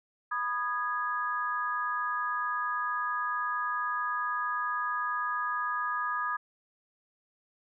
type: chord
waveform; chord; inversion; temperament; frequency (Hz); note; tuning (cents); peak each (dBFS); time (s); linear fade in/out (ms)
sine; G# minor; first; equal with one note detuned; 987.8 / 1232.3 / 1661.2; B5 / D#6 / G#6; 0 / -17 / 0; -36 / -31 / -34; 0.31-6.37; 10
effects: none